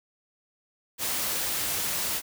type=noise; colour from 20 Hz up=white; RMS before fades=-29 dBFS; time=0.98-2.22 s; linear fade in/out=50 ms; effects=none